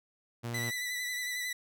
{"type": "tone", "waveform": "sawtooth", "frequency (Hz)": 118.2, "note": "A#2", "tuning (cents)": 24, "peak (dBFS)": -31, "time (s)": [0.43, 0.71], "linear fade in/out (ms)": 20}
{"type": "tone with vibrato", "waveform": "sawtooth", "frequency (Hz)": 1982, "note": "B6", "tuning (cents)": 6, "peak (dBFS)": -30, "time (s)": [0.54, 1.53], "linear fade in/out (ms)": 5, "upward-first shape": "sine", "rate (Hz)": 11, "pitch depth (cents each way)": 27}
{"effects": []}